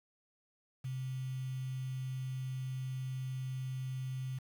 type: tone with quantisation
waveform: sine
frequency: 130.2 Hz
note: C3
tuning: 8 cents flat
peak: -36 dBFS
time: 0.84-4.39 s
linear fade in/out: 10 ms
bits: 9
effects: none